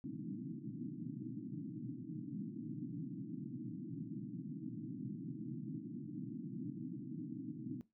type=band-pass noise; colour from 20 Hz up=white; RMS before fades=-45 dBFS; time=0.04-7.81 s; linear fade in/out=0 ms; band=120 to 320 Hz; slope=96 dB/octave; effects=noise-tail reverb RT60 0.2 s tail -17 dB re dry